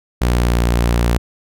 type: tone with pitch glide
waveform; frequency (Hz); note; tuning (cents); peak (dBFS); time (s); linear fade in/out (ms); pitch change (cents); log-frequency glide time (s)
sawtooth; 60.2 to 58.89; B1 to A#1; -44 to +18; -9; 0.21-1.18; 10; -38; 0.32-0.59
effects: none